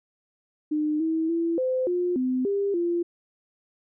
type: tone with pitch steps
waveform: sine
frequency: 303.4 / 322 / 334.4 / 514 / 355.8 / 255.8 / 400.2 / 344.5 Hz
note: D#4 / E4 / E4 / C5 / F4 / C4 / G4 / F4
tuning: -44 / -41 / +25 / -31 / +32 / -39 / +36 / -24 cents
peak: -22 dBFS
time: 0.71-3.03 s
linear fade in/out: 10 ms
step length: 290 ms
effects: none